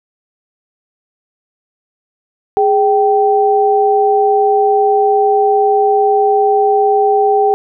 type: tone pair together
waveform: sine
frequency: 415.3 / 777.7 Hz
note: G#4 / G5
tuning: 0 / -14 cents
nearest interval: major seventh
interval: 1086 cents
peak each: -11 dBFS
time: 2.57-7.54 s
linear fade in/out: 0 ms
effects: none